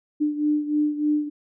sine beating tone pair, 298 / 301.3 Hz, D4 / D4, +25 / +44 cents, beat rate 3.3 Hz, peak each -21 / -26 dBFS, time 0.2-1.3 s, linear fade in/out 20 ms, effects none

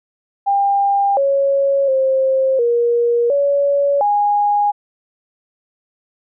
sine tone with pitch steps, 799 / 553 / 530 / 473.8 / 565 / 823 Hz, G5 / C#5 / C5 / A#4 / C#5 / G#5, +33 / -4 / +22 / +28 / +33 / -16 cents, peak -12 dBFS, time 0.46-4.72 s, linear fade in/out 20 ms, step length 710 ms, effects none

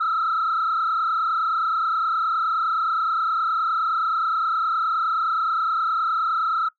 sine tone with frequency modulation, 1318.5 Hz, E6, in tune, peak -18 dBFS, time 0-6.69 s, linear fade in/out 10 ms, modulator 29.6 Hz, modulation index 1.9, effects noise-tail reverb RT60 0.1 s tail -18 dB re dry + tanh soft clip ceiling -17 dBFS

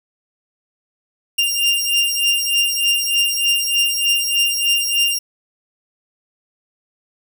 sawtooth beating tone pair, 2794 / 2797.3 Hz, F7 / F7, 0 / +2 cents, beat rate 3.3 Hz, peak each -15 dBFS, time 1.38-5.19 s, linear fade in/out 10 ms, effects none

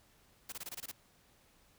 white noise bursts, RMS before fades -43 dBFS, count 8, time 0.49-0.915 s, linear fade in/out 5 ms, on 33 ms, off 23 ms, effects pink hiss -67 dBFS RMS until 1.78 s

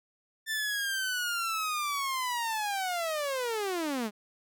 sawtooth linear sweep, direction down, 1784 to 199 Hz, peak -26 dBFS, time 0.46-4.11 s, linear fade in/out 50 ms, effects none

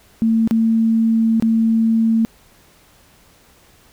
sine tone with dropouts, 225.2 Hz, A3, 40 cents sharp, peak -12 dBFS, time 0.22-2.25 s, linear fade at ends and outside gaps 0 ms, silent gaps 0.475-0.51 / 1.399-1.424 s, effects pink hiss -51 dBFS RMS until 3.92 s

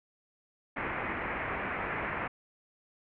white low-pass noise, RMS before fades -35 dBFS, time 0.76-2.28 s, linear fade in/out 10 ms, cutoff 2300 Hz, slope 48 dB/octave, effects none

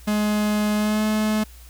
45% pulse tone with pitch glide, 210.4 to 214.9 Hz, G#3 to A3, +23 to -41 cents, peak -19 dBFS, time 0.07-1.44 s, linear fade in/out 10 ms, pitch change +36 cents, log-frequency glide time 0.76-1.04 s, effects added 60 Hz sine -42 dBFS peak until 1.69 s + white hiss -50 dBFS RMS until 1.69 s

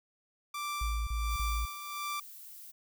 sawtooth tone with tremolo, 1174.7 Hz, D6, in tune, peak -30 dBFS, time 0.54-2.2 s, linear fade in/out 5 ms, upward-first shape sine, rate 1.4 Hz, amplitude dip 60%
sine tone bursts, 55.7 Hz, A1, 22 cents sharp, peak -30 dBFS, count 3, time 0.81-1.654 s, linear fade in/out 5 ms, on 260 ms, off 32 ms
violet noise, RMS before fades -49 dBFS, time 1.29-2.72 s, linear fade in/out 20 ms
effects none

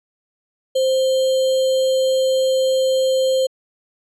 sine tone with sample-and-hold, 523.3 Hz, C5, in tune, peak -14 dBFS, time 0.75-3.47 s, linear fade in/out 10 ms, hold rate 3675 Hz, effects low-pass 9000 Hz 12 dB/octave

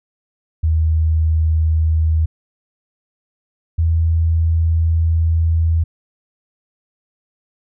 sine tone pair in turn, 79.6 / 81.93 Hz, D#2 / E2, +40 / -10 cents, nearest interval unison, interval 50 cents, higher second, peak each -12 dBFS, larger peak neither, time 0.63-2.26 / 3.78-5.84 s, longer second, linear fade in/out 10 ms, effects none

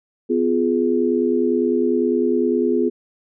sine chord, F diminished, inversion second, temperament just, 251.4 / 349.2 / 419.1 Hz, Cb4 / F4 / Ab4, +31 / 0 / +16 cents, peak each -20 dBFS, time 0.29-2.9 s, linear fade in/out 20 ms, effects none

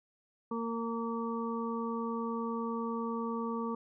harmonic tone, 230 Hz, A#3, 23 cents flat, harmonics 1 / 2 / 4 / 5, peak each -35 / -38 / -42 / -40 dBFS, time 0.51-3.75 s, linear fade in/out 5 ms, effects none

